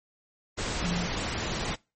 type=tone in noise; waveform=sine; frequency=174.61 Hz; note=F3; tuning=in tune; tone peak=-29 dBFS; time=0.82-1.08 s; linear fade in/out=20 ms; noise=pink; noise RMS=-31 dBFS; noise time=0.57-1.76 s; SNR=-1 dB; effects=noise-tail reverb RT60 0.3 s tail -25 dB re dry + MP3 32 kbps